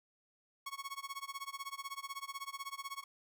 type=tone with tremolo; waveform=sawtooth; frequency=1104 Hz; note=C#6; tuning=7 cents flat; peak=-35 dBFS; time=0.66-3.04 s; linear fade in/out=5 ms; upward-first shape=sine; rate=16 Hz; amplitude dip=95%; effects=none